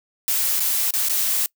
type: noise with dropouts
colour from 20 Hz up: blue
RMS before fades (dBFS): -21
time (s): 0.28-1.46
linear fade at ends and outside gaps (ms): 0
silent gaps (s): 0.597-0.604 / 0.907-0.937 / 1.086-1.096
effects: noise-tail reverb RT60 0.1 s tail -24 dB re dry